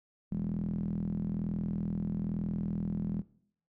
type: tone with band-pass filter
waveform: sawtooth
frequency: 41.11 Hz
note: E1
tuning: 4 cents flat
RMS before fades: -34 dBFS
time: 0.31-3.22 s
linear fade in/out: 10 ms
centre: 190 Hz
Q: 6.9
effects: noise-tail reverb RT60 0.6 s tail -19 dB re dry